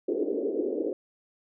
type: band-pass noise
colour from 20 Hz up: white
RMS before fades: -29 dBFS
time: 0.08-0.93 s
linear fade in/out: 2 ms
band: 280 to 480 Hz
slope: 48 dB/octave
effects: none